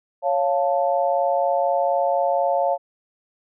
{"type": "chord", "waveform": "sine", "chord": "Db augmented", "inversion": "none", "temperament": "equal", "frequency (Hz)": [554.4, 698.5, 880], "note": ["Db5", "F5", "A5"], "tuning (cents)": [0, 0, 0], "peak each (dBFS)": [-21, -21, -25], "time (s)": [0.22, 2.78], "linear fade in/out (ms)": 50, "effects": []}